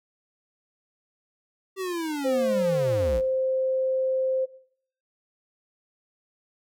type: linear sweep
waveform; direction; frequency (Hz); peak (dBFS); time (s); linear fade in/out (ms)
square; down; 388.8 to 46.25; -28; 1.76-3.22; 50
type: tone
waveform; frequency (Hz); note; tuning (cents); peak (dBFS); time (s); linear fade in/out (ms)
sine; 523; C5; -1; -22; 2.24-4.46; 20
effects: noise-tail reverb RT60 0.6 s tail -18 dB re dry